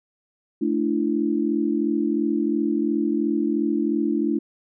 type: chord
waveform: sine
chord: A suspended fourth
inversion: none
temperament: equal with one note detuned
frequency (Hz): 220 / 293.7 / 336.6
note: A3 / D4 / E4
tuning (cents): 0 / 0 / +36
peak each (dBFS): -25 / -23 / -24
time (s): 0.61-4.39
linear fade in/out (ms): 10
effects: none